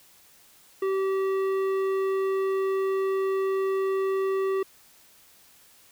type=tone with tanh clipping; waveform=sine; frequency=385.5 Hz; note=G4; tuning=29 cents flat; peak=-25 dBFS; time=0.82-4.63 s; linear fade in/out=5 ms; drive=12 dB; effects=white hiss -56 dBFS RMS until 5.91 s